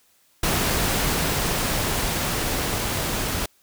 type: noise with level ramp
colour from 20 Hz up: pink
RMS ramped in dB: -22 to -26 dBFS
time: 0.43-3.46 s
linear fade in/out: 5 ms
effects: white hiss -61 dBFS RMS until 3.62 s